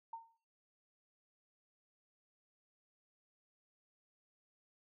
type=tone with exponential decay; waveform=sine; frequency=912 Hz; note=A#5; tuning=38 cents flat; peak=-40 dBFS; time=0.13-0.37 s; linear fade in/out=5 ms; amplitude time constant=51 ms; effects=noise-tail reverb RT60 0.4 s tail -17 dB re dry